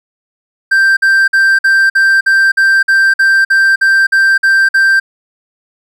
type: tone bursts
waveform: triangle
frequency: 1572 Hz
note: G6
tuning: 4 cents sharp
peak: -4 dBFS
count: 14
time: 0.71-5 s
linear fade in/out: 10 ms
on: 260 ms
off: 50 ms
effects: none